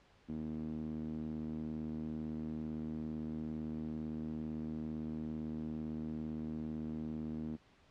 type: tone with band-pass filter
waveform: sawtooth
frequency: 77.78 Hz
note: D#2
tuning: in tune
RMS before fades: -41 dBFS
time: 0.28-7.57 s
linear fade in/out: 20 ms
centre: 250 Hz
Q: 3.9
effects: pink hiss -66 dBFS RMS until 7.9 s + low-pass 4000 Hz 12 dB/octave